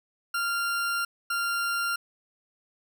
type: tone bursts at uneven times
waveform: 40% pulse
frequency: 1390 Hz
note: F6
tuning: 9 cents flat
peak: -25 dBFS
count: 2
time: 0.34-1.05 / 1.3-1.96 s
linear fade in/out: 5 ms
effects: none

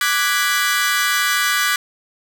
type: chord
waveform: sawtooth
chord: G# half-diminished seventh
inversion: second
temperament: equal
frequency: 1174.7 / 1480 / 1661.2 / 1975.5 Hz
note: D6 / F#6 / G#6 / B6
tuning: 0 / 0 / 0 / 0 cents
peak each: -18 dBFS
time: 0.01-1.76 s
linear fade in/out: 2 ms
effects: none

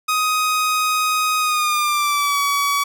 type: tone with pitch glide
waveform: sawtooth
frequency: 1253 to 1135.8 Hz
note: D#6 to C#6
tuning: +12 to +42 cents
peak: -13 dBFS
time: 0.08-2.84 s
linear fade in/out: 10 ms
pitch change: -170 cents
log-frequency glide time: 1.39-2.39 s
effects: none

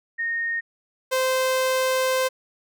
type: tone pair in turn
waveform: sine / sawtooth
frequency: 1849 / 518.9 Hz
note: A#6 / C5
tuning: -15 / -14 cents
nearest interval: octave + minor seventh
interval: 2199 cents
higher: first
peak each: -23 / -16 dBFS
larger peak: second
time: 0.18-0.61 / 1.11-2.29 s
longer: second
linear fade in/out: 20 ms
effects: none

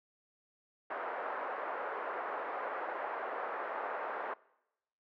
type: band-pass noise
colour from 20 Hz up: pink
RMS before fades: -39 dBFS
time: 0.9-4.34 s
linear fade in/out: 5 ms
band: 480 to 1600 Hz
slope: 24 dB/octave
effects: noise-tail reverb RT60 0.9 s tail -23 dB re dry

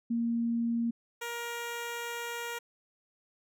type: tone pair in turn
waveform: sine / 10% pulse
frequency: 233.1 / 471.6 Hz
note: A#3 / A#4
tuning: 0 / +20 cents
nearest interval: octave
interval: 1220 cents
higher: second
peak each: -27 dBFS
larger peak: neither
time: 0.1-0.91 / 1.21-2.59 s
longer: second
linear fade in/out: 10 ms
effects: none

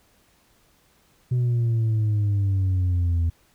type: exponential sweep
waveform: sine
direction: down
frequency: 125.5 to 82.41 Hz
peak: -16 dBFS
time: 1.31-3.3 s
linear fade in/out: 10 ms
effects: tanh soft clip ceiling -18 dBFS + pink hiss -61 dBFS RMS until 3.54 s

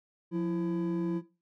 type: tone pair together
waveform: triangle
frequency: 177 / 334.1 Hz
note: F3 / E4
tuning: +23 / +23 cents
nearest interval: major seventh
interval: 1100 cents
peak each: -28 dBFS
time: 0.31-1.22 s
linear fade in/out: 50 ms
effects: noise-tail reverb RT60 0.3 s tail -17 dB re dry + tanh soft clip ceiling -19 dBFS

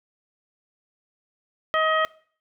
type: harmonic tone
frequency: 632 Hz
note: D#5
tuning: 27 cents sharp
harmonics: 1 / 2 / 3 / 4 / 5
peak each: -24 / -22 / -26 / -39 / -31 dBFS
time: 1.74-2.05 s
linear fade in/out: 0 ms
effects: noise-tail reverb RT60 0.5 s tail -21 dB re dry

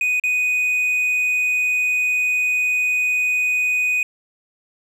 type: tone with dropouts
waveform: triangle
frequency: 2489 Hz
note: D#7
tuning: in tune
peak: -15 dBFS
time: 0.01-4.03 s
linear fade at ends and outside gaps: 2 ms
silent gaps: 0.198-0.237 s
effects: none

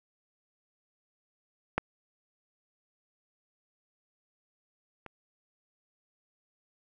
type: clicks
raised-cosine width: 0.5 ms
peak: -11 / -28 dBFS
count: 2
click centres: 1.78 / 5.063 s
effects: none

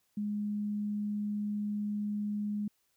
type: tone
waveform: sine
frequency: 207.7 Hz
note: G#3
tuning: in tune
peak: -31 dBFS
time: 0.17-2.68 s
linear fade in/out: 5 ms
effects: white hiss -75 dBFS RMS until 2.96 s

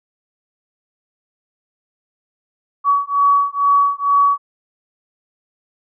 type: beating tone pair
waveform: sine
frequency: 1131 / 1133.2 Hz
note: C#6 / C#6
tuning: +34 / +38 cents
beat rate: 2.2 Hz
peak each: -15 dBFS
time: 2.84-4.38 s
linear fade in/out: 50 ms
effects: none

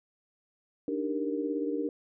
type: chord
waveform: sine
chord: Eb major seventh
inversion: third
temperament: equal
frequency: 293.7 / 311.1 / 392 / 466.2 Hz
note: D4 / Eb4 / G4 / Bb4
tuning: 0 / 0 / 0 / 0 cents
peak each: -32 / -37 / -36 / -34 dBFS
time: 0.88-1.89 s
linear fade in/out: 2 ms
effects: none

